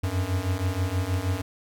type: beating tone pair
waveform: square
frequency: 89.1 / 95.4 Hz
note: F2 / G2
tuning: +35 / -47 cents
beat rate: 6.3 Hz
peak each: -29 / -27 dBFS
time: 0.03-1.42 s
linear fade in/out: 10 ms
effects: none